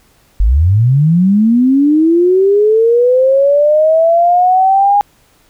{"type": "linear sweep", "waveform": "sine", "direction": "up", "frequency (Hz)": [44, 822], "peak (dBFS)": -6, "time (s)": [0.4, 5.01], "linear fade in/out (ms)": 0, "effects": ["pink hiss -51 dBFS RMS until 5.49 s"]}